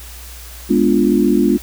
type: chord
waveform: sine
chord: G# diminished seventh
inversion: none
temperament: equal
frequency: 207.7 / 246.9 / 293.7 / 349.2 Hz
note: G#3 / B3 / D4 / F4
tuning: 0 / 0 / 0 / 0 cents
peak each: -16 dBFS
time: 0.69-1.58 s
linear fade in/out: 20 ms
effects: added 60 Hz sine -34 dBFS peak until 1.62 s + white hiss -37 dBFS RMS until 1.62 s